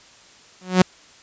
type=tone with exponential growth; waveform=sawtooth; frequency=183.8 Hz; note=F#3; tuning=11 cents flat; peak=-4 dBFS; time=0.61-0.82 s; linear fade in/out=5 ms; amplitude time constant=44 ms; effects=white hiss -49 dBFS RMS until 1.22 s + resampled to 16000 Hz